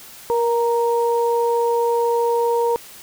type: tone pair together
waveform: sine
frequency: 471.3 / 932.3 Hz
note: A#4 / A#5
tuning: +19 / 0 cents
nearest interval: octave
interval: 1181 cents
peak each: -17 / -21 dBFS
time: 0.3-2.76 s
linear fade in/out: 0 ms
effects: white hiss -41 dBFS RMS until 3.02 s